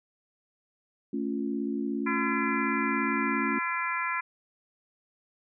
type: chord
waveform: sine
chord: A augmented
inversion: none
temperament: equal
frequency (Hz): 220 / 277.2 / 349.2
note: A3 / C#4 / E#4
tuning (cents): 0 / 0 / 0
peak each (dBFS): -32 / -31 / -35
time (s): 1.13-3.59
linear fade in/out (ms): 5
type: harmonic tone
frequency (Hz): 339.7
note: F4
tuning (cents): -48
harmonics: 3 / 4 / 5 / 6 / 7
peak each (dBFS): -32 / -34 / -35 / -35 / -35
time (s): 2.06-4.21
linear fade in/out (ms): 10
effects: none